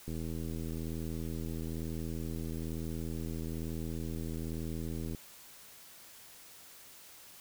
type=click train; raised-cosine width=3 ms; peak=-27 dBFS; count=412; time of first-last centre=0.08-5.148 s; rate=81.1 Hz; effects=white hiss -54 dBFS RMS until 7.4 s